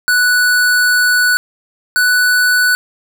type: tone pair in turn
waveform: square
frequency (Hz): 1480 / 1485.8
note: F#6 / F#6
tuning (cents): 0 / +7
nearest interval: unison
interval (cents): 7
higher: second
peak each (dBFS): -10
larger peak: neither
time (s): 0.08-1.37 / 1.96-2.75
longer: first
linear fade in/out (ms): 0
effects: none